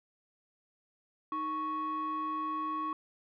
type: tone pair together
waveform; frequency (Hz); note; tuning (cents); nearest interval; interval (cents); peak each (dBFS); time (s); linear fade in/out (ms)
sine; 311.1 / 1108.7; D#4 / C#6; 0 / 0; octave + minor seventh; 2200; -37 / -31; 1.32-2.93; 2
effects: tanh soft clip ceiling -29 dBFS